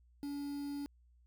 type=tone with quantisation; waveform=triangle; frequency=285.3 Hz; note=C#4; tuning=50 cents sharp; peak=-36 dBFS; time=0.23-0.86 s; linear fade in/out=0 ms; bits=9; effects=added 60 Hz sine -63 dBFS peak until 1.26 s